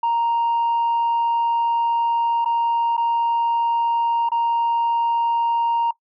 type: tone with dropouts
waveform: sine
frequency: 932.3 Hz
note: A#5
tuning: in tune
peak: -15 dBFS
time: 0.03-5.91 s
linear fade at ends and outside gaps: 5 ms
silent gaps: 2.447-2.458 / 2.968-2.977 / 4.29-4.317 s
effects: noise-tail reverb RT60 0.1 s tail -20 dB re dry + tanh soft clip ceiling -15 dBFS

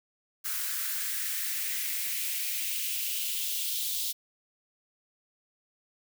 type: noise with high-pass filter sweep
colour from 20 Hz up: blue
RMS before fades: -32 dBFS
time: 0.44-4.13 s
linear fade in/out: 20 ms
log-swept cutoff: 1400 to 3600 Hz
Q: 2.8
effects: none

